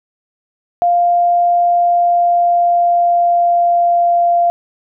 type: tone with pitch glide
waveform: sine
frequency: 698.5 to 692.9 Hz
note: F5 to F5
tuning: 0 to -14 cents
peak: -9 dBFS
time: 0.82-4.5 s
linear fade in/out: 0 ms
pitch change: -14 cents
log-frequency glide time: 1.57-4.26 s
effects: none